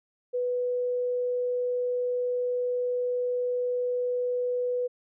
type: tone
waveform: sine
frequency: 493.9 Hz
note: B4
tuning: in tune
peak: -25 dBFS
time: 0.33-4.88 s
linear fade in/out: 20 ms
effects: none